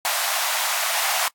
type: high-pass noise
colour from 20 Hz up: pink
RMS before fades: -23 dBFS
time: 0.05-1.28 s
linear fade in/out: 0 ms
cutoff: 660 Hz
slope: 48 dB/octave
effects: noise-tail reverb RT60 0.1 s tail -25 dB re dry + AAC 64 kbps